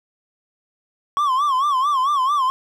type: tone with vibrato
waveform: triangle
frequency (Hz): 1100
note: C#6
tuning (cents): -14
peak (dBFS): -14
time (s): 1.17-2.5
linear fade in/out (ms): 0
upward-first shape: sine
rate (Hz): 4.5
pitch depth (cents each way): 140
effects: none